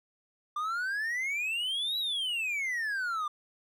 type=exponential two-way sweep; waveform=triangle; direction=up then down; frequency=1181 to 3951 to 1181 Hz; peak=-28 dBFS; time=0.56-3.28 s; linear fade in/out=5 ms; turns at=1.98 s; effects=none